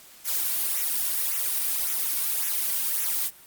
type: noise with flanger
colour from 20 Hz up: blue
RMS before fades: -26 dBFS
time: 0.24-3.31 s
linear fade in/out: 50 ms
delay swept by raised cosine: 0.21 to 2.41 ms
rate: 1.8 Hz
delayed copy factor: -0.7
effects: white hiss -50 dBFS RMS until 3.46 s + Opus 48 kbps